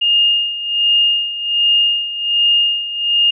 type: tone with tremolo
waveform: sine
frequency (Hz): 2833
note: F7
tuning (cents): +24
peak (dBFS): -9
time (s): 0.01-3.31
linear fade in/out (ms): 10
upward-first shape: sine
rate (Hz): 1.3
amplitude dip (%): 75
effects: none